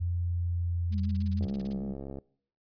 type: tone with pitch glide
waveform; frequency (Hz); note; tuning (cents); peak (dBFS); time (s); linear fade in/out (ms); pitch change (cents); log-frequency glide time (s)
sine; 87.1 to 86.2; F2 to F2; -4 to -22; -27; 0-1.47; 20; -18; 0.12-0.93
type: tone with vibrato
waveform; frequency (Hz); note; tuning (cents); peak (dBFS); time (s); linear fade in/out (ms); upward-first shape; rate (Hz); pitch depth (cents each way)
sine; 199.5; G3; +31; -32; 0.9-1.95; 50; triangle; 6.6; 80
type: noise bursts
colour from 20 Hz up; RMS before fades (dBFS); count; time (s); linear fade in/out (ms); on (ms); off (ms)
violet; -36; 15; 0.92-1.73; 5; 26; 30
type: click train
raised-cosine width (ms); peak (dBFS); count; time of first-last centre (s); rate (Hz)
2; -27; 54; 1.41-2.186; 68.3
effects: noise-tail reverb RT60 0.6 s tail -23 dB re dry + resampled to 11025 Hz